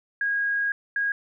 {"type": "tone pair in turn", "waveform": "sine", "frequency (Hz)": [1639, 1639], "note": ["G#6", "G#6"], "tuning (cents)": [-23, -23], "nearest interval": "unison", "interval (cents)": 0, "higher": "neither", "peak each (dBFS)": -22, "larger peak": "neither", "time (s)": [[0.21, 0.72], [0.96, 1.12]], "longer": "first", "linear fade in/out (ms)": 2, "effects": []}